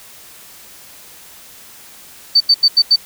sine tone bursts, 4566 Hz, D8, 50 cents flat, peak -6 dBFS, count 5, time 2.35-2.961 s, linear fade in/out 10 ms, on 55 ms, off 84 ms, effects white hiss -40 dBFS RMS until 3.05 s

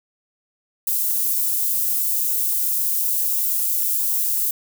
white high-pass noise, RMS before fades -21 dBFS, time 0.87-4.51 s, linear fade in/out 5 ms, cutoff 12000 Hz, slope 12 dB/octave, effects none

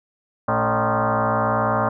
sine tone with frequency modulation, 220 Hz, A3, in tune, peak -17 dBFS, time 0.48-1.89 s, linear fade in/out 5 ms, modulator 167 Hz, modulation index 6.9, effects none

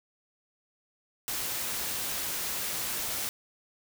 white noise, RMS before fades -33 dBFS, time 1.28-3.29 s, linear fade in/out 0 ms, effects none

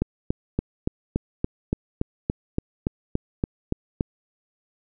click train, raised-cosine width 3 ms, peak -9 dBFS, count 15, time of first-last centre 0.02-4.009 s, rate 3.51 Hz, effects none

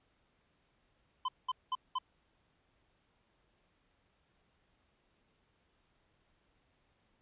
square tone bursts, 1021 Hz, C6, 43 cents flat, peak -32 dBFS, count 4, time 1.25-1.986 s, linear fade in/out 5 ms, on 34 ms, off 200 ms, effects pink hiss -74 dBFS RMS until 7.21 s + resampled to 8000 Hz

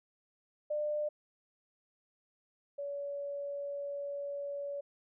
sine tone pair in turn, 598 / 567.7 Hz, D5 / C#5, +31 / +41 cents, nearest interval minor second, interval 90 cents, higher first, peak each -31 / -36 dBFS, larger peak first, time 0.7-1.09 / 2.78-4.81 s, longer second, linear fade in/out 10 ms, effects none

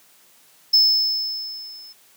triangle tone with level ramp, 5240 Hz, E8, 11 cents flat, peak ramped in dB -9 to -39 dBFS, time 0.73-1.93 s, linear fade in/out 10 ms, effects white hiss -54 dBFS RMS until 2.16 s + high-pass 150 Hz 12 dB/octave

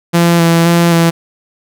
sawtooth tone with vibrato, 168.9 Hz, E3, 42 cents sharp, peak -3 dBFS, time 0.13-1.11 s, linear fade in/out 20 ms, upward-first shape square, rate 1.9 Hz, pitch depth 17 cents each way, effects none

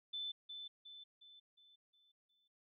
sine tone with echo, 3520 Hz, A7, in tune, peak -40 dBFS, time 0.13-0.32 s, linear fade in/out 10 ms, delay 360 ms, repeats 6, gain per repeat -6 dB, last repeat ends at 2.48 s, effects none

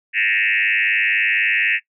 sine tone with frequency modulation, 2222 Hz, C#7, 4 cents sharp, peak -15 dBFS, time 0.13-1.8 s, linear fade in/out 50 ms, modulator 104 Hz, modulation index 4.8, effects noise-tail reverb RT60 0.1 s tail -21 dB re dry

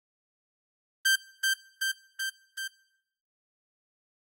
sawtooth tone with echo, 1568 Hz, G6, in tune, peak -17 dBFS, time 1.05-1.16 s, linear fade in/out 10 ms, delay 380 ms, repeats 4, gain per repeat -3 dB, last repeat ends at 2.68 s, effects noise-tail reverb RT60 0.8 s tail -21 dB re dry + AAC 48 kbps

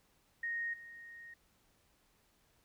sine tone with level steps, 1862 Hz, A#6, 2 cents flat, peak -35 / -49 dBFS, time 0.43-1.34 s, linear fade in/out 5 ms, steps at 0.73 s, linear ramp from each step 10 ms, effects pink hiss -72 dBFS RMS until 2.64 s

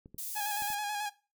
clicks, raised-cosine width 3 ms, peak -36 / -35 / -39 / -39 dBFS, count 4, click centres 0.059 / 0.145 / 0.622 / 0.703 s
white high-pass noise, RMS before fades -39 dBFS, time 0.18-0.75 s, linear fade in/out 5 ms, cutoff 7100 Hz, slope 12 dB/octave
sawtooth tone with vibrato, 830.6 Hz, G#5, in tune, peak -29 dBFS, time 0.35-1.1 s, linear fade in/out 20 ms, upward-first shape square, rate 9.2 Hz, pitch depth 29 cents each way
effects noise-tail reverb RT60 0.3 s tail -18 dB re dry

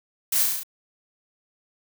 blue noise with echo, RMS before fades -23 dBFS, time 0.32-0.43 s, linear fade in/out 5 ms, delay 34 ms, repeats 6, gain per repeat -2 dB, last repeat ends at 0.634 s, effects none

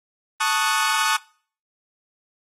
sawtooth chord, D# half-diminished seventh, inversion second, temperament equal, 880 / 1108.7 / 1244.5 / 1480 Hz, A5 / C#6 / D#6 / F#6, 0 / 0 / 0 / 0 cents, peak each -21 dBFS, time 0.4-1.17 s, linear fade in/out 10 ms, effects noise-tail reverb RT60 0.5 s tail -24 dB re dry + AAC 32 kbps

